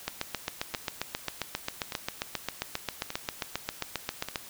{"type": "two click trains", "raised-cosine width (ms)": 0.2, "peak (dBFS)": [-17, -12], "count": [4, 33], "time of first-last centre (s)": [[0.74, 4.286], [0.08, 4.358]], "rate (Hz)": [0.846, 7.48], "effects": ["white hiss -47 dBFS RMS until 4.49 s"]}